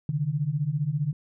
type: beating tone pair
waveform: sine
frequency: 137.8 / 152.8 Hz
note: C#3 / D#3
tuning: -10 / -31 cents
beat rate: 15 Hz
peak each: -28 / -26 dBFS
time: 0.09-1.13 s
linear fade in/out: 2 ms
effects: none